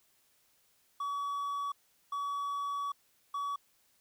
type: tone bursts at uneven times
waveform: triangle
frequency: 1135 Hz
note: C#6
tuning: 41 cents sharp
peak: -31 dBFS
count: 3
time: 1-1.72 / 2.12-2.92 / 3.34-3.56 s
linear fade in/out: 5 ms
effects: white hiss -70 dBFS RMS until 4 s